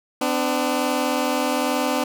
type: tone pair together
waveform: 15% pulse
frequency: 255.1 / 296.2 Hz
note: C4 / D4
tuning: -44 / +15 cents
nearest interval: minor third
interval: 259 cents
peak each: -16 / -17 dBFS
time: 0.21-2.04 s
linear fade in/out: 5 ms
effects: none